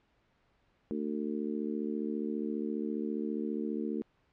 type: harmonic tone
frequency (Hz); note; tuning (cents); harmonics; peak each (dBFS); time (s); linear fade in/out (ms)
74.8; D2; +32; 3 / 4 / 5 / 6; -35 / -37 / -39 / -41; 0.91-4.02; 0
effects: pink hiss -71 dBFS RMS until 4.32 s + low-pass 3000 Hz 12 dB/octave